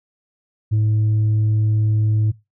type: tone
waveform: sine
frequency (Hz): 107.7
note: A2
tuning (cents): -37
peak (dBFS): -12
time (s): 0.71-2.32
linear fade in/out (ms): 20
effects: noise-tail reverb RT60 0.2 s tail -17 dB re dry + tanh soft clip ceiling -13 dBFS